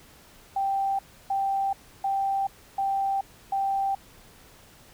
sine tone bursts, 784 Hz, G5, in tune, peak -23 dBFS, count 5, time 0.56-3.95 s, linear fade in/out 5 ms, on 430 ms, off 310 ms, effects pink hiss -53 dBFS RMS until 4.93 s

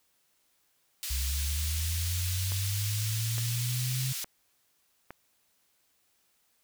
pink high-pass noise, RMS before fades -36 dBFS, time 1.03-4.24 s, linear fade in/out 0 ms, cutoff 3500 Hz, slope 12 dB/octave
sine linear sweep, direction up, 64 to 131.8 Hz, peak -29 dBFS, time 1.1-4.13 s, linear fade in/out 10 ms
click train, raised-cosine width 0.5 ms, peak -26 dBFS, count 4, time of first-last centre 2.52-5.106 s, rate 1.16 Hz
effects white hiss -71 dBFS RMS until 6.63 s

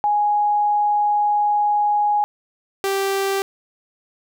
sine / sawtooth tone pair in turn, 830.6 / 391.3 Hz, G#5 / G4, 0 / -3 cents, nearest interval octave + minor second, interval 1303 cents, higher first, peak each -15 dBFS, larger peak neither, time 0.04-2.24 / 2.84-3.42 s, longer first, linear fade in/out 0 ms, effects none

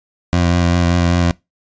20% pulse tone with vibrato, 87 Hz, F2, 6 cents flat, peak -7 dBFS, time 0.33-1.31 s, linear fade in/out 0 ms, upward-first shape triangle, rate 5.1 Hz, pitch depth 27 cents each way, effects noise-tail reverb RT60 0.2 s tail -22 dB re dry + resampled to 16000 Hz

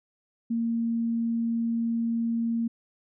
sine tone, 230.8 Hz, A#3, 17 cents flat, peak -24 dBFS, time 0.5-2.68 s, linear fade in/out 10 ms, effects none

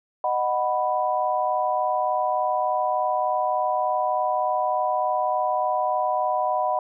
sine chord, B major, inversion first, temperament just, 617.4 / 740.8 / 987.8 Hz, D#5 / F#5 / B5, -14 / +2 / 0 cents, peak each -26 / -24 / -25 dBFS, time 0.24-6.79 s, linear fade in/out 2 ms, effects none

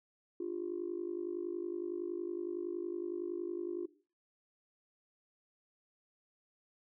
sine tone with amplitude modulation, 349.2 Hz, F4, in tune, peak -31 dBFS, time 0.4-3.86 s, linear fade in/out 5 ms, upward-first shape sine, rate 50.8 Hz, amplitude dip 90%, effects noise-tail reverb RT60 0.4 s tail -18 dB re dry + tanh soft clip ceiling -28 dBFS

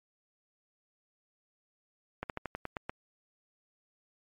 slowing click train, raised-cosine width 0.5 ms, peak -20 dBFS, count 8, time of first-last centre 2.23-2.895 s, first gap 68 ms, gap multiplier 1.11, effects MP3 64 kbps

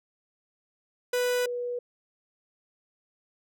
45% pulse / sine tone pair in turn, 493.9 / 487.1 Hz, B4 / B4, 0 / -24 cents, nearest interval unison, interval 24 cents, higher first, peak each -24 / -29 dBFS, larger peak first, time 1.13-1.46 / 1.46-1.79 s, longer neither, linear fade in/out 5 ms, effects none

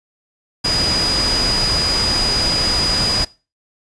sine tone in noise, 4925 Hz, D#8, 19 cents flat, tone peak -16 dBFS, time 0.64-3.25 s, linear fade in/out 10 ms, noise pink, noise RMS -21 dBFS, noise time 0.64-3.25 s, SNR +2 dB, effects noise-tail reverb RT60 0.3 s tail -20 dB re dry + resampled to 22050 Hz

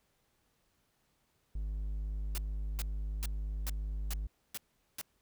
triangle tone, 51.4 Hz, G#1, 17 cents flat, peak -32 dBFS, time 1.55-4.27 s, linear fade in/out 5 ms
white noise bursts, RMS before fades -40 dBFS, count 7, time 2.35-5.013 s, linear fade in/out 0 ms, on 29 ms, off 410 ms
effects pink hiss -75 dBFS RMS until 5.21 s

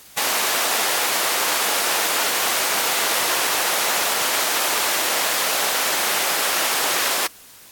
pink high-pass noise, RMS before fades -21 dBFS, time 0.17-7.27 s, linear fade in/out 5 ms, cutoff 650 Hz, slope 12 dB/octave, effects white hiss -45 dBFS RMS until 7.71 s + AAC 64 kbps

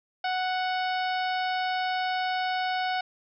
harmonic tone, 740 Hz, F#5, in tune, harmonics 1 / 2 / 3 / 4 / 5 / 6 / 7, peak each -27 / -33 / -37 / -39 / -41 / -43 / -44 dBFS, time 0.24-3.01 s, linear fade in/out 5 ms, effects none

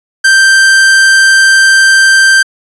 45% pulse tone, 1568 Hz, G6, in tune, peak -3 dBFS, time 0.24-2.43 s, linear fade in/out 10 ms, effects resampled to 24000 Hz

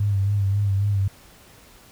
sine tone with vibrato, 100 Hz, G2, 35 cents sharp, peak -18 dBFS, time 0-1.08 s, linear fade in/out 5 ms, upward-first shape sine, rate 3.7 Hz, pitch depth 48 cents each way, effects pink hiss -50 dBFS RMS until 1.91 s

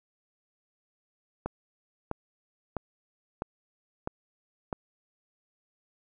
click train, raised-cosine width 1 ms, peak -17 dBFS, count 6, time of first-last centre 1.46-4.728 s, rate 1.53 Hz, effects none

